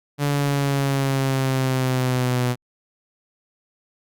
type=exponential sweep; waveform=sawtooth; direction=down; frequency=144.5 to 123.47 Hz; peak=-15 dBFS; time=0.18-2.56 s; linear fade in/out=50 ms; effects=Opus 48 kbps